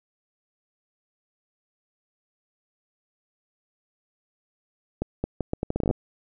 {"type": "accelerating click train", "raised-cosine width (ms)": 2, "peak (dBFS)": -12, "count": 14, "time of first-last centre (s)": [5.02, 5.911], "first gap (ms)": 220, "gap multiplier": 0.76, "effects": []}